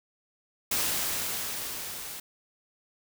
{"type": "noise with level ramp", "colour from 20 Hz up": "white", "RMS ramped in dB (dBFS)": [-27, -40], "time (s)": [0.71, 2.2], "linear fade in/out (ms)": 5, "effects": []}